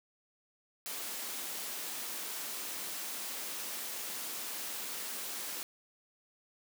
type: high-pass noise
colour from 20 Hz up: white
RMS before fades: -40 dBFS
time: 0.86-5.63 s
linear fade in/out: 0 ms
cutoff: 190 Hz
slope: 24 dB/octave
effects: none